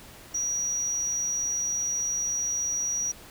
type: tone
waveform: triangle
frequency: 5780 Hz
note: F#8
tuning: 41 cents flat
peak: -23 dBFS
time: 0.34-3.12 s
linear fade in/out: 10 ms
effects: tanh soft clip ceiling -23 dBFS + pink hiss -48 dBFS RMS until 3.3 s